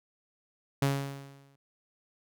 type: tone with exponential decay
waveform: sawtooth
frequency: 138.59 Hz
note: C#3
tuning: in tune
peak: -19 dBFS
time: 0.82-1.56 s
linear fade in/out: 5 ms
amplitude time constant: 160 ms
effects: none